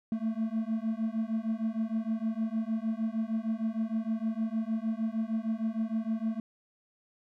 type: beating tone pair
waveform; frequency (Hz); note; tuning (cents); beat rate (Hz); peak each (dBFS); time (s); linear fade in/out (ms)
triangle; 219.6 / 226.1; A3 / A3; -3 / +47; 6.5; -30; 0.12-6.4; 2
effects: none